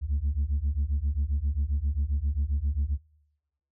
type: beating tone pair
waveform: sine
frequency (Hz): 67.9 / 75.4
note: C#2 / D2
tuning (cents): -35 / +46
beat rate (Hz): 7.5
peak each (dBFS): -26 / -25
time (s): 0.01-2.98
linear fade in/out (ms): 50
effects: noise-tail reverb RT60 0.9 s tail -24 dB re dry + tanh soft clip ceiling -21 dBFS

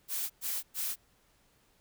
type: noise bursts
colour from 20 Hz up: blue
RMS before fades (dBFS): -34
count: 3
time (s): 0.08-0.96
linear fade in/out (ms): 50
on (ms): 220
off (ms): 110
effects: pink hiss -68 dBFS RMS until 1.8 s

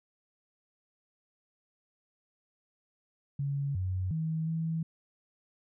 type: tone with pitch steps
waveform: sine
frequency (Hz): 140.5 / 92.8 / 159.9 / 162.5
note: C#3 / F#2 / D#3 / E3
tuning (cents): +24 / +6 / +48 / -24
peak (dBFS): -29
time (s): 3.39-4.83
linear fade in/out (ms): 5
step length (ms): 360
effects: none

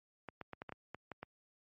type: clicks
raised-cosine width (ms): 0.5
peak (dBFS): -29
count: 9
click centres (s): 0.287 / 0.413 / 0.533 / 0.619 / 0.693 / 0.723 / 0.946 / 1.117 / 1.23
effects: high-pass 80 Hz 12 dB/octave + MP3 32 kbps

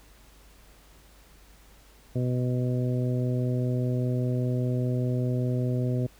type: harmonic tone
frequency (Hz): 125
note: B2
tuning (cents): +21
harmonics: 1 / 2 / 3 / 4 / 5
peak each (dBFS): -25 / -31 / -35 / -37 / -39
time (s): 2.15-6.07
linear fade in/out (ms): 10
effects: added 50 Hz sine -54 dBFS peak until 6.19 s + pink hiss -57 dBFS RMS until 6.19 s

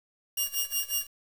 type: tone with tremolo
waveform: 5% pulse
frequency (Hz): 2828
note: F7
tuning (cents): +21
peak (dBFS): -16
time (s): 0.37-1.07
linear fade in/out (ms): 5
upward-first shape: sine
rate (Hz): 5.5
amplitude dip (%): 90
effects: 7-bit

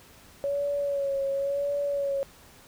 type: tone with vibrato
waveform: sine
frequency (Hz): 560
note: C#5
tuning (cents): +18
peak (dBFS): -25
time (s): 0.44-2.23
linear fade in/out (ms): 0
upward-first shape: sine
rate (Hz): 0.94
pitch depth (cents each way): 37
effects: pink hiss -53 dBFS RMS until 2.67 s

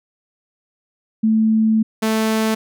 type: tone pair in turn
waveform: sine / sawtooth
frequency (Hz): 220 / 220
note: A3 / A3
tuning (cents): 0 / 0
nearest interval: unison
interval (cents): 0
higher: neither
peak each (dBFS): -12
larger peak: neither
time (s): 1.23-1.83 / 2.02-2.55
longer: first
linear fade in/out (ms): 10
effects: none

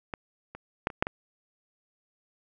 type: clicks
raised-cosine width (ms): 0.5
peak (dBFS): -18 / -26 / -10 / -26 / -7 / -16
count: 6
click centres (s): 0.138 / 0.55 / 0.871 / 0.902 / 1.025 / 1.069
effects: none

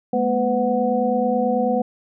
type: tone cluster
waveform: sine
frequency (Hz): 211.8 / 241 / 504 / 738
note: G#3 / B3 / B4 / F#5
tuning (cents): +34 / -42 / +35 / -5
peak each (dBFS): -24 / -23 / -21 / -23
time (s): 0.13-1.82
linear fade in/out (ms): 5
effects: none

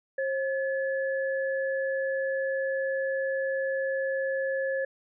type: tone pair together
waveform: sine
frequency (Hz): 535.7 / 1715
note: C5 / A6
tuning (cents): +41 / -45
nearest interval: octave + minor sixth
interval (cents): 2014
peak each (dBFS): -27 / -33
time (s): 0.18-4.85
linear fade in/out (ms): 5
effects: none

